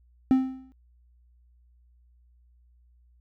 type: tone with exponential decay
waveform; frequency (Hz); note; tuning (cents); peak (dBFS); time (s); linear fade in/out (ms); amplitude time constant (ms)
triangle; 261.6; C4; 0; -12; 0.31-0.72; 0; 87
effects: added 60 Hz sine -57 dBFS peak until 3.2 s